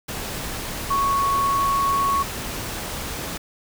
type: tone in noise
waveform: sine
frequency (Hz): 1108.7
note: C#6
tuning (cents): 0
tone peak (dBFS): -18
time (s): 0.9-2.23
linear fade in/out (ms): 10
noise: pink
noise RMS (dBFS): -30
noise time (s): 0.08-3.38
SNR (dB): +9
effects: none